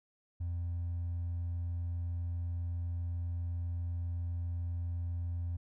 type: tone with hard clipping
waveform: triangle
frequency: 86.2 Hz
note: F2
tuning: 22 cents flat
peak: -33 dBFS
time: 0.4-5.57 s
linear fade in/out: 10 ms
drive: 2 dB
effects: none